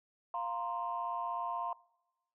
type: chord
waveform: sine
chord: F suspended fourth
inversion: none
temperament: just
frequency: 698.5 / 931.3 / 1047.7 Hz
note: F5 / Bb5 / C6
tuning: 0 / -2 / +2 cents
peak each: -39 / -38 / -37 dBFS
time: 0.34-1.73 s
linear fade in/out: 2 ms
effects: noise-tail reverb RT60 1.0 s tail -24 dB re dry + tanh soft clip ceiling -25 dBFS